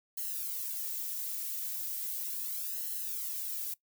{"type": "noise with flanger", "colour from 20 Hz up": "violet", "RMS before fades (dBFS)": -37, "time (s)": [0.17, 3.74], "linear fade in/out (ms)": 5, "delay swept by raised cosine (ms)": [0.83, 2.93], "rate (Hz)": 0.37, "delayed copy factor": -1, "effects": ["noise-tail reverb RT60 0.1 s tail -19 dB re dry"]}